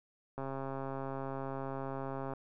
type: click train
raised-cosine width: 1 ms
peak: -26 dBFS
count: 265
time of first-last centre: 0.38-2.336 s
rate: 135 Hz
effects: none